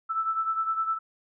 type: beating tone pair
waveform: sine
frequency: 1318.5 / 1328.3 Hz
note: E6 / E6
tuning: 0 / +13 cents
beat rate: 9.8 Hz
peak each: -26 / -32 dBFS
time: 0.09-0.99 s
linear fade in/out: 20 ms
effects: none